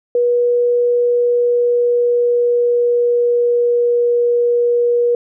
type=tone with pitch glide; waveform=sine; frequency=483.6 to 479.2 Hz; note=B4 to A#4; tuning=-36 to +48 cents; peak=-11 dBFS; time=0.15-5.15 s; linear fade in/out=2 ms; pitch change=-16 cents; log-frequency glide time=0.86-4.08 s; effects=none